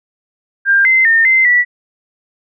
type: tone with pitch steps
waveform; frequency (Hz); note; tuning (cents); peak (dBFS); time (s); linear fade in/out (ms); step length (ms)
sine; 1595 / 2068 / 1820 / 2072 / 1950; G6 / C7 / A#6 / C7 / B6; +30 / -21 / -42 / -17 / -23; -7; 0.65-1.65; 50; 200
effects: none